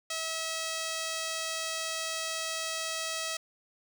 5% pulse tone, 646 Hz, E5, 35 cents flat, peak -21 dBFS, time 0.1-3.37 s, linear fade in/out 5 ms, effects none

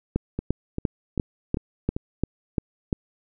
two click trains, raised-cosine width 3 ms, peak -14 / -9 dBFS, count 5 / 9, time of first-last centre 0.39-1.965 / 0.16-2.928 s, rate 2.54 / 2.89 Hz, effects none

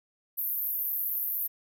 white band-pass noise, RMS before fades -31 dBFS, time 0.37-1.48 s, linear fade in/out 20 ms, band 12000 to 15000 Hz, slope 96 dB/octave, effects none

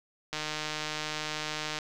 click train, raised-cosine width 0.2 ms, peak -16 dBFS, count 224, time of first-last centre 0.33-1.788 s, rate 153 Hz, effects none

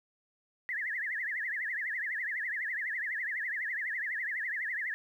sine tone with vibrato, 1864.7 Hz, A#6, in tune, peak -32 dBFS, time 0.69-4.94 s, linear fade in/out 0 ms, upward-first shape triangle, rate 12 Hz, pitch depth 230 cents each way, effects 11-bit

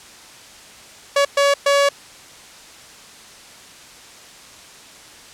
sawtooth tone bursts at uneven times, 564 Hz, C#5, 30 cents sharp, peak -9 dBFS, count 3, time 1.16-1.25 / 1.37-1.54 / 1.66-1.89 s, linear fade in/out 5 ms, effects white hiss -42 dBFS RMS until 5.33 s + low-pass 8000 Hz 12 dB/octave

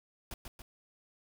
pink noise with echo, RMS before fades -41 dBFS, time 0.31-0.34 s, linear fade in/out 2 ms, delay 140 ms, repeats 2, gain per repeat -4 dB, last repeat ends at 0.62 s, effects none

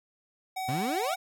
square tone, 755 Hz, F#5, 35 cents sharp, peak -32 dBFS, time 0.56-1.16 s, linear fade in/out 10 ms
30% pulse exponential sweep, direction up, 117.5 to 753 Hz, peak -27 dBFS, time 0.68-1.15 s, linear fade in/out 10 ms
effects none

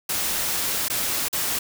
white noise with dropouts, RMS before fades -25 dBFS, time 0.09-1.59 s, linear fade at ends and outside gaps 5 ms, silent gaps 0.884-0.899 / 1.285-1.328 s, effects none

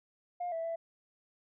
sine tone with pitch steps, 708 / 658 / 664 Hz, F5 / E5 / E5, +23 / -3 / +12 cents, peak -32 dBFS, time 0.4-0.76 s, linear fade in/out 10 ms, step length 120 ms, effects tanh soft clip ceiling -30 dBFS

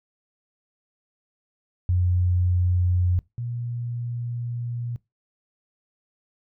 sine tone pair in turn, 89.6 / 119.6 Hz, F2 / A#2, +45 / +45 cents, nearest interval perfect fourth, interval 500 cents, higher second, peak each -18 / -27 dBFS, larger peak first, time 1.89-3.19 / 3.38-4.96 s, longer second, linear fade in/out 0 ms, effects noise-tail reverb RT60 0.2 s tail -21 dB re dry

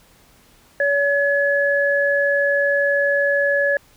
sine tone pair together, 567.3 / 1700 Hz, C#5 / G#6, +40 / +40 cents, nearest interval octave + perfect fifth, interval 1900 cents, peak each -18 dBFS, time 0.8-3.77 s, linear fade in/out 2 ms, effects pink hiss -53 dBFS RMS until 3.96 s

